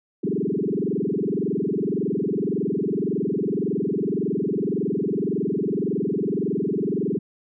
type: tone with frequency modulation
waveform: sine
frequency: 297.8 Hz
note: D4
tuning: 24 cents sharp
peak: -21 dBFS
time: 0.23-7.19 s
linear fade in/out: 10 ms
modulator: 21.8 Hz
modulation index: 6.1
effects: none